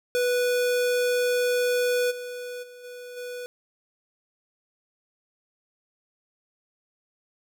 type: tone with level steps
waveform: square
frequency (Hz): 492.2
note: B4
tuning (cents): -6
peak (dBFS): -22 / -34 / -44 / -39 / -34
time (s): 0.15-3.46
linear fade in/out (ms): 0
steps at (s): 2.1 / 2.62 / 2.83 / 3.16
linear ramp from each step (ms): 20
effects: none